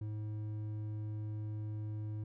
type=tone with hard clipping; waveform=sine; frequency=106.7 Hz; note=G#2; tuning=47 cents sharp; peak=-39 dBFS; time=0.01-2.24 s; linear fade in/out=5 ms; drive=6 dB; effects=none